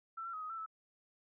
sine tone with pitch steps, 1335 / 1360 / 1265 / 1254 / 1335 / 1307 Hz, E6 / F6 / D#6 / D#6 / E6 / E6, +22 / -46 / +28 / +13 / +22 / -15 cents, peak -40 dBFS, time 0.17-0.662 s, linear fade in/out 10 ms, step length 82 ms, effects none

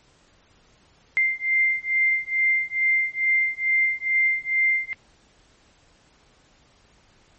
sine beating tone pair, 2093 / 2095.3 Hz, C7 / C7, 0 / +2 cents, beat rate 2.3 Hz, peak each -22 dBFS, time 1.17-4.93 s, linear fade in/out 0 ms, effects pink hiss -58 dBFS RMS until 7.38 s + MP3 32 kbps

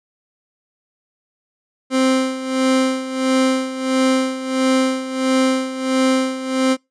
30% pulse tone with tremolo, 261.6 Hz, C4, in tune, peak -10 dBFS, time 1.9-6.77 s, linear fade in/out 50 ms, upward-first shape sine, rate 1.5 Hz, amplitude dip 75%, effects noise-tail reverb RT60 0.2 s tail -25 dB re dry + resampled to 22050 Hz

